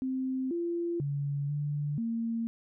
sine tone with pitch steps, 260.9 / 342.5 / 142.2 / 146.3 / 229.3 Hz, C4 / F4 / C#3 / D3 / A#3, -5 / -34 / +45 / -6 / -28 cents, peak -29 dBFS, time 0.02-2.47 s, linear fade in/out 0 ms, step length 490 ms, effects none

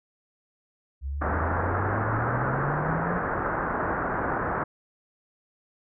sine exponential sweep, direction up, 66.6 to 181.9 Hz, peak -28 dBFS, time 1.01-3.21 s, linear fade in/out 50 ms
white low-pass noise, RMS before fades -28 dBFS, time 1.21-4.64 s, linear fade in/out 10 ms, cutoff 1600 Hz, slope 48 dB/octave
effects none

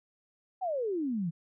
sine exponential sweep, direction down, 784 to 156.8 Hz, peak -29 dBFS, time 0.61-1.31 s, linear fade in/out 20 ms, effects none

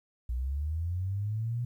sine linear sweep, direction up, 58.27 to 122.4 Hz, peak -29 dBFS, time 0.29-1.65 s, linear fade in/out 5 ms, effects 11-bit

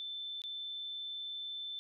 sine tone with dropouts, 3534 Hz, A7, 7 cents sharp, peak -39 dBFS, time 0-1.79 s, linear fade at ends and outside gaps 0 ms, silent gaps 0.418-0.438 s, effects none

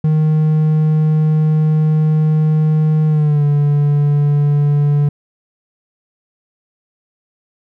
triangle tone with pitch glide, 155 to 145.46 Hz, D#3 to D3, -6 to -16 cents, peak -8 dBFS, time 0.04-5.09 s, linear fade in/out 5 ms, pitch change -110 cents, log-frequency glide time 3.07-3.44 s, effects none

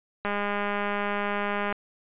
click train, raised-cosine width 0.5 ms, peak -14 dBFS, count 302, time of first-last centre 0.25-1.725 s, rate 204 Hz, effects resampled to 8000 Hz

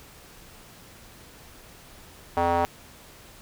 square tone with band-pass filter, 85.8 Hz, F2, 30 cents flat, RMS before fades -23 dBFS, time 2.37-2.65 s, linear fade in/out 0 ms, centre 800 Hz, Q 2.7, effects pink hiss -49 dBFS RMS until 3.41 s

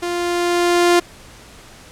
sawtooth tone with level ramp, 349.2 Hz, F4, in tune, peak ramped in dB -17 to -6 dBFS, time 0.02-1 s, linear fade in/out 10 ms, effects pink hiss -42 dBFS RMS until 1.91 s + low-pass 10000 Hz 12 dB/octave

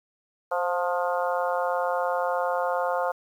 harmonic tone with a mistuned harmonic, 177.2 Hz, F3, 25 cents sharp, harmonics 3 / 4 / 5 / 6 / 7 / 8, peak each -27 / -29 / -31 / -33 / -34 / -35 dBFS, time 0.51-3.12 s, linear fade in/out 10 ms, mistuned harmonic 3, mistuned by -19 cents, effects 9-bit

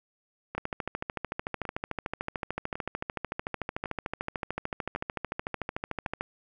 two click trains, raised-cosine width 0.5 ms, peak -16 / -20 dBFS, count 77 / 6, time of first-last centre 0.58-6.21 / 0.55-6.063 s, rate 13.5 / 0.907 Hz, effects none

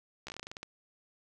slowing click train, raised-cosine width 0.2 ms, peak -24 dBFS, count 12, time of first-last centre 0.27-0.63 s, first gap 14 ms, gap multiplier 1.16, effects none

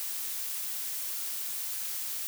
blue noise, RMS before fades -35 dBFS, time 0-2.27 s, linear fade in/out 0 ms, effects none

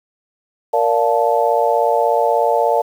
sine chord, Bb major seventh, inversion none, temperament just, 466.2 / 582.7 / 699.2 / 874.1 Hz, Bb4 / D5 / F5 / A5, 0 / -14 / +2 / -12 cents, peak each -18 dBFS, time 0.73-2.82 s, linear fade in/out 10 ms, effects 7-bit

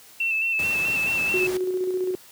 sine tone with vibrato, 2661 Hz, E7, 16 cents sharp, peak -21 dBFS, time 0.2-1.47 s, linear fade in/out 5 ms, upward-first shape square, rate 4.6 Hz, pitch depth 27 cents each way
pink noise, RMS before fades -34 dBFS, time 0.59-1.57 s, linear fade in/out 2 ms
sine tone with tremolo, 368.5 Hz, F#4, 7 cents flat, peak -21 dBFS, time 1.34-2.15 s, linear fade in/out 0 ms, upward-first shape square, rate 15 Hz, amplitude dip 35%
effects white hiss -49 dBFS RMS until 2.31 s + high-pass 100 Hz 12 dB/octave

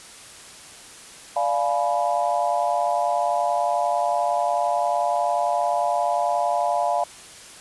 sine chord, D diminished seventh, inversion none, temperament equal with one note detuned, 587.3 / 698.5 / 847.6 / 987.8 Hz, D5 / F5 / Ab5 / Cb6, 0 / 0 / +35 / 0 cents, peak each -26 / -22 / -26 / -28 dBFS, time 1.36-7.04 s, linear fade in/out 5 ms, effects white hiss -43 dBFS RMS until 7.6 s + resampled to 24000 Hz

